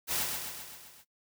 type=noise with echo; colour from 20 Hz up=white; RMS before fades=-31 dBFS; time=0.07-0.27 s; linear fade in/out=50 ms; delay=130 ms; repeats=6; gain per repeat=-4 dB; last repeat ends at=1.05 s; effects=noise-tail reverb RT60 0.1 s tail -19 dB re dry